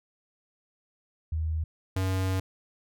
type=tone pair in turn; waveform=sine / square; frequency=79.3 / 94.3 Hz; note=D#2 / F#2; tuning=+33 / +33 cents; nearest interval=minor third; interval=300 cents; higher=second; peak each=-26 dBFS; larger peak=neither; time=1.32-1.64 / 1.96-2.4 s; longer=second; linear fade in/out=5 ms; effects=none